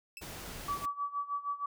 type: tone with exponential decay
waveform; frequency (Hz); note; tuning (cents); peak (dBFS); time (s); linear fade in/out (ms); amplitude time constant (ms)
sawtooth; 2637; E7; 0; -36; 0.17-0.25; 1; 17
type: noise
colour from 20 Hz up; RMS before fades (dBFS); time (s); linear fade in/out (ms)
pink; -44; 0.21-0.86; 10
type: tone with tremolo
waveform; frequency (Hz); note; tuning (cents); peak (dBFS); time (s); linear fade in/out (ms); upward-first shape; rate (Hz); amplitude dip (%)
sine; 1147; D6; -41; -30; 0.68-1.66; 5; sine; 6.4; 85
effects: none